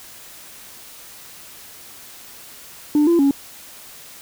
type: tone with pitch steps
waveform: sine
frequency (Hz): 297 / 340.4 / 278.6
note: D4 / F4 / C#4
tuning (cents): +20 / -44 / +9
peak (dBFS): -10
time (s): 2.95-3.31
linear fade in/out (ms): 2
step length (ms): 120
effects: tanh soft clip ceiling -10 dBFS + white hiss -41 dBFS RMS until 4.21 s